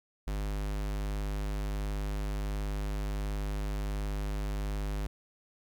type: tone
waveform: square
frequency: 50.7 Hz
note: G#1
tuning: 41 cents flat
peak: -32 dBFS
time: 0.27-5.07 s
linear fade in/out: 5 ms
effects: 12-bit